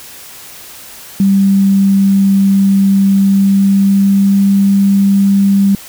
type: tone with pitch glide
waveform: sine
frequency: 196 to 197.71 Hz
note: G3 to G3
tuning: 0 to +15 cents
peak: -6 dBFS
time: 1.2-5.75 s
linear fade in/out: 2 ms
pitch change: +15 cents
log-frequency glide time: 3.2-4.41 s
effects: white hiss -33 dBFS RMS until 5.88 s